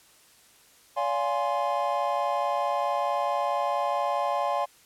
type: chord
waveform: triangle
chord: D half-diminished seventh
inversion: none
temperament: equal with one note detuned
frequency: 573.9 / 698.5 / 830.6 / 1046.5 Hz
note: D5 / F5 / Ab5 / C6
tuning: -40 / 0 / 0 / 0 cents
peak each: -28 dBFS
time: 0.96-4.66 s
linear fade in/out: 20 ms
effects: white hiss -57 dBFS RMS until 4.85 s + low-pass 12000 Hz 12 dB/octave